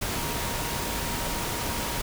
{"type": "tone in noise", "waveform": "sine", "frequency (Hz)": 942, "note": "A#5", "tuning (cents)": 18, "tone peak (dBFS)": -38, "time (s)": [0.15, 2], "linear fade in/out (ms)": 10, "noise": "pink", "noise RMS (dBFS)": -30, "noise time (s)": [0.01, 2.02], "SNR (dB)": -11, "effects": []}